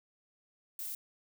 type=noise; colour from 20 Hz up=violet; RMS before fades=-40 dBFS; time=0.79-0.95 s; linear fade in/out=2 ms; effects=none